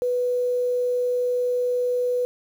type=tone with quantisation; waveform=sine; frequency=493.9 Hz; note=B4; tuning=in tune; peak=-20 dBFS; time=0.02-2.25 s; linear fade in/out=0 ms; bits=8; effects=none